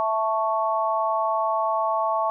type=chord; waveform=sine; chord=A major; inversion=second; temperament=equal; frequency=659.3 / 880 / 1108.7 Hz; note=E5 / A5 / C#6; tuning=0 / 0 / 0 cents; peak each=-25 dBFS; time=0-2.3 s; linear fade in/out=0 ms; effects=none